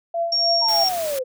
sine tone with tremolo, 677 Hz, E5, 46 cents sharp, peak -18 dBFS, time 0.14-0.84 s, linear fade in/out 5 ms, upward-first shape triangle, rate 3.3 Hz, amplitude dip 95%
sine tone, 5540 Hz, F8, 15 cents flat, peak -17 dBFS, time 0.32-0.89 s, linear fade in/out 5 ms
sine linear sweep, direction down, 946 to 493.9 Hz, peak -22 dBFS, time 0.61-1.24 s, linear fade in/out 20 ms
white noise, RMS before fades -32 dBFS, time 0.68-1.19 s, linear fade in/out 5 ms
effects none

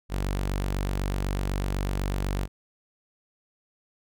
sawtooth tone, 48.01 Hz, G1, 35 cents flat, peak -22 dBFS, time 0.09-2.48 s, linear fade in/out 50 ms, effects none

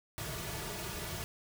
pink noise with comb filter, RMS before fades -40 dBFS, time 0.18-1.24 s, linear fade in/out 0 ms, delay 3.8 ms, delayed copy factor -0.75, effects none

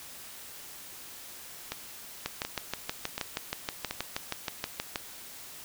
two click trains, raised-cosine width 0.2 ms, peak -13 / -15 dBFS, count 18 / 4, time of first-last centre 2.26-4.958 / 1.72-3.91 s, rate 6.3 / 1.37 Hz, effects white hiss -46 dBFS RMS until 5.64 s

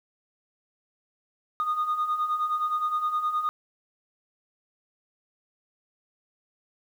sine beating tone pair, 1224 / 1233.6 Hz, D#6 / D#6, -29 / -15 cents, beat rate 9.6 Hz, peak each -30 / -24 dBFS, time 1.6-3.49 s, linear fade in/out 0 ms, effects tanh soft clip ceiling -20 dBFS + 9-bit

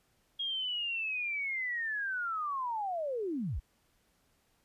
sine linear sweep, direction down, 3282 to 38.05 Hz, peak -32 dBFS, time 0.39-3.6 s, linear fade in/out 10 ms, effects pink hiss -72 dBFS RMS until 4.64 s + resampled to 32000 Hz

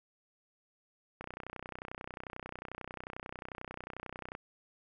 click train, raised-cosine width 0.5 ms, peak -26 dBFS, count 99, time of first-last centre 1.21-4.351 s, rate 31.2 Hz, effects none

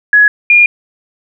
sine tone pair in turn, 1681 / 2419 Hz, G#6 / D#7, +20 / -49 cents, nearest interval tritone, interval 631 cents, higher second, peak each -3 dBFS, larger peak neither, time 0.13-0.28 / 0.5-0.66 s, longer second, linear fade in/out 2 ms, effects none

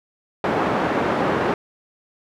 pink band-pass noise, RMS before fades -21 dBFS, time 0.44-1.54 s, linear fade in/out 2 ms, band 230 to 1300 Hz, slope 12 dB/octave, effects none

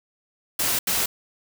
white noise bursts at uneven times, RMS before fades -23 dBFS, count 2, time 0.59-0.79 / 0.87-1.06 s, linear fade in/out 5 ms, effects none

